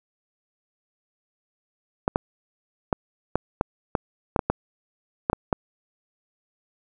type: clicks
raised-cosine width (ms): 1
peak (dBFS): -6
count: 12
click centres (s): 2.079 / 2.159 / 2.928 / 3.356 / 3.611 / 3.952 / 4.362 / 4.392 / 4.5 / 5.299 / 5.331 / 5.528
effects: none